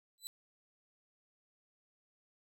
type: tone with exponential growth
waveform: 20% pulse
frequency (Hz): 3992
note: B7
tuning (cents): +18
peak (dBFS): -31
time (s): 0.18-0.27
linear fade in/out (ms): 0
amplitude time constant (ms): 19
effects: none